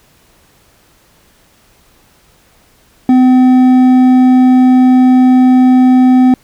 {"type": "tone with hard clipping", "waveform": "triangle", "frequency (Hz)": 254.8, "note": "C4", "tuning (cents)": -46, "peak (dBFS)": -5, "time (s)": [3.09, 6.34], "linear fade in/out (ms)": 2, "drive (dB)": 9, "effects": ["pink hiss -49 dBFS RMS until 6.43 s"]}